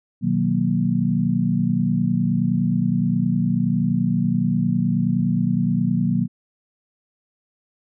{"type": "chord", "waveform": "sine", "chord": "B major seventh", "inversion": "none", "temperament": "equal with one note detuned", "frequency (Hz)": [123.47, 155.56, 185, 234.8], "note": ["B2", "D#3", "F#3", "A#3"], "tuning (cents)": [0, 0, 0, 13], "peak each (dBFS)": [-25, -24, -21, -22], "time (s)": [0.21, 6.28], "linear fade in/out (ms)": 50, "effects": []}